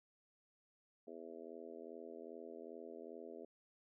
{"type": "harmonic tone", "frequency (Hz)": 82.5, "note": "E2", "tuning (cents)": 2, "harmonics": [3, 4, 5, 6, 7, 8], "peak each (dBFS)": [-57, -56, -53, -56, -59, -58], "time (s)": [1.07, 3.45], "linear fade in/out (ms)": 5, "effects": []}